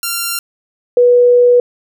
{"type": "tone pair in turn", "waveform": ["5% pulse", "sine"], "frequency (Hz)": [1381, 488.3], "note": ["F6", "B4"], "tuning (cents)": [-20, -20], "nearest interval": "octave + tritone", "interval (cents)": 1800, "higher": "first", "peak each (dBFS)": -5, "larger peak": "neither", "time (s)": [[0.03, 0.39], [0.97, 1.6]], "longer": "second", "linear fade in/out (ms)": 2, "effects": []}